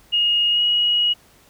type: tone with pitch glide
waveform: sine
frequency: 2863 to 2900 Hz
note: F7 to F#7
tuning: +42 to -35 cents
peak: -15 dBFS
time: 0.12-1.14 s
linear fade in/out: 20 ms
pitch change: +23 cents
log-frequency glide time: 0.51-0.61 s
effects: pink hiss -53 dBFS RMS until 1.49 s